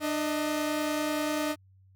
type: tone pair together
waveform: sawtooth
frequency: 299.4 / 629 Hz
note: D4 / D#5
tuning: +33 / +19 cents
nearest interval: octave + minor second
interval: 1286 cents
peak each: -25 / -29 dBFS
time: 0-1.56 s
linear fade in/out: 50 ms
effects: added 95 Hz sine -56 dBFS peak until 1.95 s